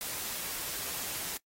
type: noise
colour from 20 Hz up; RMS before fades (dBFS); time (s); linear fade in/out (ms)
white; -37; 0.01-1.37; 0
effects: noise-tail reverb RT60 0.1 s tail -24 dB re dry + AAC 48 kbps